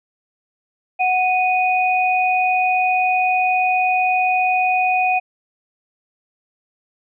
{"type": "tone pair together", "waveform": "sine", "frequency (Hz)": [738.2, 2483], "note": ["F#5", "D#7"], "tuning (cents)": [-4, -4], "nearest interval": "octave + major sixth", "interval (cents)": 2100, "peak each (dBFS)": [-16, -19], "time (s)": [0.99, 5.2], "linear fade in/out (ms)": 20, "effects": []}